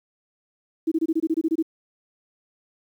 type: tone bursts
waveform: sine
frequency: 322.6 Hz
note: E4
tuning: 37 cents flat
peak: -18 dBFS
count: 11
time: 0.87-1.627 s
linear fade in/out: 10 ms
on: 47 ms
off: 24 ms
effects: 9-bit